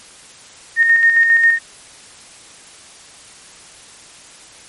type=tone with tremolo; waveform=sine; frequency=1840 Hz; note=A#6; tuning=23 cents flat; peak=-7 dBFS; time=0.76-1.59 s; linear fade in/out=50 ms; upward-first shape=square; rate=7.4 Hz; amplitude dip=40%; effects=white hiss -41 dBFS RMS until 4.68 s + MP3 48 kbps